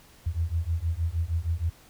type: beating tone pair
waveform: sine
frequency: 80.1 / 86.5 Hz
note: E2 / F2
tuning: -49 / -16 cents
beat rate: 6.4 Hz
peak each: -28 dBFS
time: 0.26-1.7 s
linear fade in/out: 10 ms
effects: pink hiss -55 dBFS RMS until 1.89 s